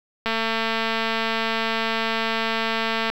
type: click train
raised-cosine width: 0.3 ms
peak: -8 dBFS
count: 640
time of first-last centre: 0.26-3.1 s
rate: 225 Hz
effects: 7-bit